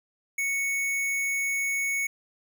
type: tone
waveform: square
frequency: 2217 Hz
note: C#7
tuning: in tune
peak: -26 dBFS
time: 0.38-2.07 s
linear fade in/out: 5 ms
effects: none